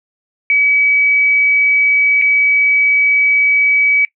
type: tone with dropouts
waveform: sine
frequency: 2279 Hz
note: C#7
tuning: 47 cents sharp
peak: -9 dBFS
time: 0.5-4.05 s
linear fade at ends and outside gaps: 1 ms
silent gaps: 2.215-2.221 s
effects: noise-tail reverb RT60 0.1 s tail -20 dB re dry